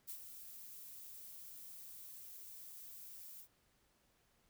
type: noise with ADSR envelope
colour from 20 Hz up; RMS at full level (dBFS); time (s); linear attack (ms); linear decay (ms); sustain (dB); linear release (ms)
violet; -45; 0.07-3.48; 24; 82; -8; 81
effects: pink hiss -75 dBFS RMS until 4.49 s